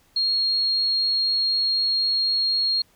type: tone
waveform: sine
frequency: 4274 Hz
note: C8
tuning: 36 cents sharp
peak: -19 dBFS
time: 0.16-2.82 s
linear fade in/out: 5 ms
effects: pink hiss -60 dBFS RMS until 2.95 s